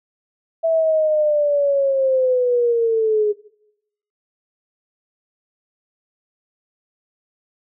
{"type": "linear sweep", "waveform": "sine", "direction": "down", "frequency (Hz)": [659.3, 415.3], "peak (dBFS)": -14, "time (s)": [0.63, 3.33], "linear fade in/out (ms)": 20, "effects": ["noise-tail reverb RT60 0.8 s tail -20 dB re dry"]}